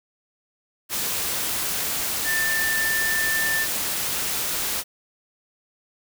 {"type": "tone in noise", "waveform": "sine", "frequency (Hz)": 1779, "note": "A6", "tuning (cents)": 19, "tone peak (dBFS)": -22, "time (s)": [2.24, 3.67], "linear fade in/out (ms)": 50, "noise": "white", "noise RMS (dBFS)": -26, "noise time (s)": [0.89, 4.84], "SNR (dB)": 1, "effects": []}